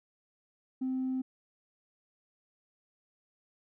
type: tone with tanh clipping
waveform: triangle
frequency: 259.6 Hz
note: C4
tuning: 13 cents flat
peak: -30 dBFS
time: 0.81-1.22 s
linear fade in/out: 10 ms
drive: 5 dB
effects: none